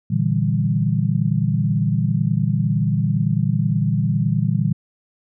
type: chord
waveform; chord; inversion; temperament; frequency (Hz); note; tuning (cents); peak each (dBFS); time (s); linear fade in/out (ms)
sine; E half-diminished seventh; second; equal; 116.54 / 146.83 / 164.81 / 196; Bb2 / D3 / E3 / G3; 0 / 0 / 0 / 0; -21 / -21 / -22 / -23; 0.1-4.73; 10
effects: none